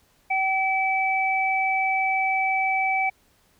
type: tone pair together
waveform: sine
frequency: 765 / 2303 Hz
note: G5 / D7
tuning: -42 / -34 cents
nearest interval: octave + perfect fifth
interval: 1908 cents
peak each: -23 dBFS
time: 0.3-3.1 s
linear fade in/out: 10 ms
effects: pink hiss -62 dBFS RMS until 3.59 s